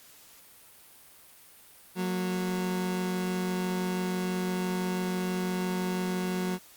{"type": "tone pair together", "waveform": "30% pulse", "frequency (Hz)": [183, 229], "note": ["F#3", "A#3"], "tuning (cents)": [-19, -31], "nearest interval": "major third", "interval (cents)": 388, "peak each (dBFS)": [-26, -36], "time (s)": [1.95, 6.59], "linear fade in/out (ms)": 50, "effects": ["white hiss -54 dBFS RMS until 6.76 s", "Opus 48 kbps"]}